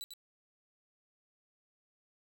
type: tone with echo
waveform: sawtooth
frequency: 3951 Hz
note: B7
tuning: in tune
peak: -37 dBFS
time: 0.01-0.04 s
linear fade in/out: 0 ms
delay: 96 ms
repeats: 1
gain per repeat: -5 dB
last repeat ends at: 0.136 s
effects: none